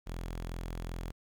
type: tone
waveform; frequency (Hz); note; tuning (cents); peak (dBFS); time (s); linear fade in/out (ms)
sawtooth; 42.6; F1; -42; -33; 0.06-1.12; 20
effects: 12-bit